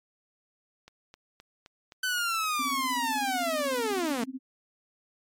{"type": "click train", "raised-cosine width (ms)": 0.2, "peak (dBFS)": -31, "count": 9, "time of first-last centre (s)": [0.88, 2.963], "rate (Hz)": 3.84}
{"type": "linear sweep", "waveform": "sawtooth", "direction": "down", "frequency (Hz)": [1526, 214.6], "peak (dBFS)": -23, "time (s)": [2.03, 4.24], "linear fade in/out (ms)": 5}
{"type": "tone with tremolo", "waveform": "sine", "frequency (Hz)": 261.6, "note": "C4", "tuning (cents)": 0, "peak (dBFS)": -31, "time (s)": [2.59, 4.39], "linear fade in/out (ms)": 5, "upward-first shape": "sine", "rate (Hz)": 16, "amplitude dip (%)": 95}
{"effects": ["MP3 64 kbps"]}